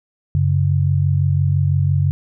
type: tone pair together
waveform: sine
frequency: 94.87 / 140.8 Hz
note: F#2 / C#3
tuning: +44 / +27 cents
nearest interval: perfect fifth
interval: 683 cents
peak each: -16 dBFS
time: 0.35-2.11 s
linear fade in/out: 0 ms
effects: none